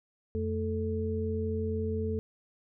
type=tone cluster; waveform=sine; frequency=88.6 / 220.9 / 437.9 Hz; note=F2 / A3 / A4; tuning=+25 / +7 / -8 cents; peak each=-32 / -35 / -33 dBFS; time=0.35-2.19 s; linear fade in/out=0 ms; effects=none